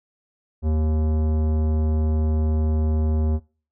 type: tone with tanh clipping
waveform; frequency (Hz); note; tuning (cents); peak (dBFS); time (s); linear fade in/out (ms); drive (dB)
sine; 77.78; D#2; 0; -20; 0.62-3.4; 50; 16
effects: noise-tail reverb RT60 0.4 s tail -24 dB re dry